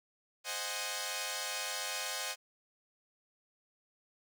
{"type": "chord", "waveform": "5% pulse", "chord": "Ab dominant seventh", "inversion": "first", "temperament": "equal", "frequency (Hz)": [523.3, 622.3, 740, 830.6], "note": ["C5", "Eb5", "Gb5", "Ab5"], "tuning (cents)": [0, 0, 0, 0], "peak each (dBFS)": -30, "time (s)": [0.44, 2.36], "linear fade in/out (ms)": 50, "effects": []}